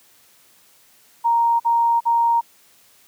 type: tone bursts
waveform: sine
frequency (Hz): 932.3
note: A#5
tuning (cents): 0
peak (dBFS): -14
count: 3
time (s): 1.24-2.412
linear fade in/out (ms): 20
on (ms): 360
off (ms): 46
effects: white hiss -54 dBFS RMS until 3.07 s + high-pass 80 Hz 12 dB/octave